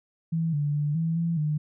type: tone with pitch steps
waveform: sine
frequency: 163.8 / 146.1 / 147.5 / 163.7 / 167.6 / 151.2 Hz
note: E3 / D3 / D3 / E3 / E3 / D#3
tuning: -11 / -9 / +8 / -12 / +29 / -49 cents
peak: -23 dBFS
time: 0.32-1.58 s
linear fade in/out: 10 ms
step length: 210 ms
effects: none